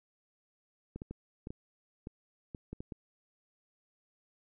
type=clicks; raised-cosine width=3 ms; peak=-28 dBFS; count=10; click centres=0.96 / 1.019 / 1.11 / 1.471 / 1.505 / 2.071 / 2.548 / 2.73 / 2.805 / 2.922 s; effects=none